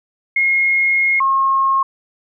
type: tone pair in turn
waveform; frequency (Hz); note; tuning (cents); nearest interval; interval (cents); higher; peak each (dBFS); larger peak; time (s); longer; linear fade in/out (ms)
sine; 2152 / 1078.8; C7 / C#6; +48 / -47; octave; 1195; first; -12; neither; 0.36-1.2 / 1.2-1.83; first; 5
effects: none